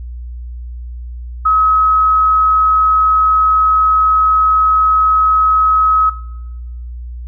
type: tone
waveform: sine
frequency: 1278 Hz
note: D#6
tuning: 46 cents sharp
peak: -8 dBFS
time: 1.45-6.1 s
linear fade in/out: 10 ms
effects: noise-tail reverb RT60 0.9 s tail -19 dB re dry + added 60 Hz sine -24 dBFS peak until 7.27 s